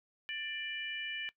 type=harmonic tone; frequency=591 Hz; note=D5; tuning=11 cents sharp; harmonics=3 / 4 / 5; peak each=-42 / -41 / -41 dBFS; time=0.29-1.29 s; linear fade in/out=0 ms; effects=noise-tail reverb RT60 0.1 s tail -19 dB re dry